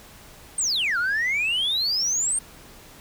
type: exponential two-way sweep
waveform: sine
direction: down then up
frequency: 8890 to 1370 to 8890 Hz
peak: -19 dBFS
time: 0.58-2.39 s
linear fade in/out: 5 ms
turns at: 0.98 s
effects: tanh soft clip ceiling -19 dBFS + pink hiss -47 dBFS RMS until 3 s